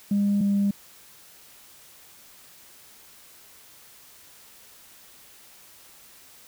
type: tone pair in turn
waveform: sine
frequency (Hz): 202.2 / 200.7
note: G#3 / G3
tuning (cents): -46 / +41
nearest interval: unison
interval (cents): 13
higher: first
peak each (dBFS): -18 / -18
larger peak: neither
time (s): 0.11-0.41 / 0.41-0.71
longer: neither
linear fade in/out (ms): 5
effects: tanh soft clip ceiling -16 dBFS + white hiss -51 dBFS RMS until 6.47 s